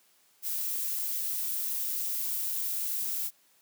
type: noise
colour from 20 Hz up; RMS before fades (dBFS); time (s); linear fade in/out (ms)
violet; -32; 0.42-3.31; 50
effects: white hiss -65 dBFS RMS until 3.61 s + high-pass 150 Hz 12 dB/octave